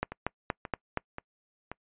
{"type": "two click trains", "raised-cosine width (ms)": 0.5, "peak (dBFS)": [-13, -22], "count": [5, 4], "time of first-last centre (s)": [[0.03, 0.973], [0.12, 1.716]], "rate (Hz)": [4.24, 1.88], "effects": ["noise-tail reverb RT60 0.1 s tail -26 dB re dry", "resampled to 8000 Hz"]}